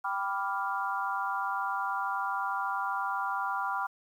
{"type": "chord", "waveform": "sine", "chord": "G dominant seventh", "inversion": "none", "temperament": "equal", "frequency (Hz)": [784, 987.8, 1174.7, 1396.9], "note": ["G5", "B5", "D6", "F6"], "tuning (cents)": [0, 0, 0, 0], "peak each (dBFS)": [-35, -34, -35, -35], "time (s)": [0.04, 3.87], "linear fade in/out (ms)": 10, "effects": ["10-bit"]}